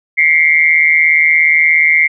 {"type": "tone with amplitude modulation", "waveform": "sine", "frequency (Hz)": 2121, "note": "C7", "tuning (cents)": 23, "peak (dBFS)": -3, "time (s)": [0.17, 2.08], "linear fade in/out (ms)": 20, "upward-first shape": "sine", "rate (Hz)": 157, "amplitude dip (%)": 85, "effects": []}